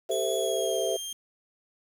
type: chord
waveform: sine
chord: A minor seventh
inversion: third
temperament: equal with one note detuned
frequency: 392 / 448.2 / 523.3 / 659.3 Hz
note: G4 / A4 / C5 / E5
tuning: 0 / +32 / 0 / 0 cents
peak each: -31 / -32 / -31 / -30 dBFS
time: 0.09-0.97 s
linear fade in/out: 10 ms
type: tone with pitch glide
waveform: 20% pulse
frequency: 3374 to 3194 Hz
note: G#7 to G7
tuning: +27 to +32 cents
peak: -28 dBFS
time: 0.11-1.13 s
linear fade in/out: 5 ms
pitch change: -95 cents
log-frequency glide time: 0.36-0.79 s
effects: 8-bit